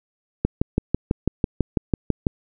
click train, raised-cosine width 3 ms, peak -5 dBFS, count 12, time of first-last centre 0.45-2.268 s, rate 6.05 Hz, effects none

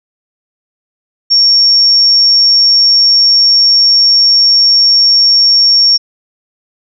sine tone, 5510 Hz, F8, 24 cents flat, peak -4 dBFS, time 1.3-5.98 s, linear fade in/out 20 ms, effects none

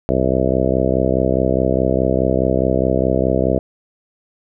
harmonic tone, 64.8 Hz, C2, 16 cents flat, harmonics 1 / 2 / 3 / 4 / 5 / 6 / 7 / 8 / 9 / 10, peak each -23 / -23 / -23 / -23 / -23 / -23 / -23 / -23 / -23 / -23 dBFS, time 0.09-3.59 s, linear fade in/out 0 ms, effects none

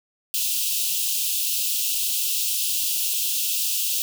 white high-pass noise, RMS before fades -24 dBFS, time 0.34-4.02 s, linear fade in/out 0 ms, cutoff 2600 Hz, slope 96 dB/octave, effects none

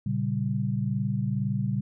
sine chord, G diminished, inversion first, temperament equal, 116.54 / 138.59 / 196 Hz, Bb2 / Db3 / G3, 0 / 0 / 0 cents, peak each -29 dBFS, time 0.06-1.81 s, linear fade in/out 5 ms, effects none

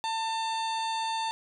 harmonic tone with a mistuned harmonic, 896 Hz, A5, 31 cents sharp, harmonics 1 / 2 / 3 / 4 / 5 / 7 / 8 / 9 / 10, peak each -29 / -43 / -42 / -38 / -41 / -51 / -52 / -53 / -51 dBFS, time 0.04-1.31 s, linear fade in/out 0 ms, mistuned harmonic 9, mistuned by +15 cents, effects none

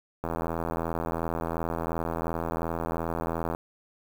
click train, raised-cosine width 1 ms, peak -16 dBFS, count 275, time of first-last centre 0.24-3.549 s, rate 82.8 Hz, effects 7-bit

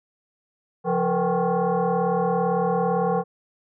sine tone with frequency modulation, 138.59 Hz, C#3, in tune, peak -19 dBFS, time 0.84-3.24 s, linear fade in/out 50 ms, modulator 315 Hz, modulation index 2.6, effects none

